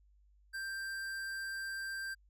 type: tone with hard clipping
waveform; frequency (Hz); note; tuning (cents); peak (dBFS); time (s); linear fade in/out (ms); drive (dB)
sine; 1577; G6; +10; -40; 0.53-2.15; 20; 14
effects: added 50 Hz sine -63 dBFS peak until 2.29 s